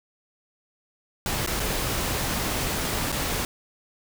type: noise with dropouts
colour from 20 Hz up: pink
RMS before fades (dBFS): -27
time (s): 1.26-3.45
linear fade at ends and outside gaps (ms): 1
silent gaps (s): 1.463-1.474 / 1.597-1.601 / 3.119-3.125
effects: none